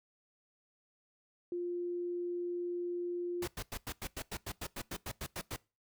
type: tone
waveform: sine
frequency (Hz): 350.9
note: F4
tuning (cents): +8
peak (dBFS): -34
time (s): 1.52-3.46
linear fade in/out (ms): 2
type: noise bursts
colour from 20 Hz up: pink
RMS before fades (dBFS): -40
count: 15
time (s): 3.42-5.563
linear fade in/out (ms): 5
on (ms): 57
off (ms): 92
effects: noise-tail reverb RT60 0.3 s tail -23 dB re dry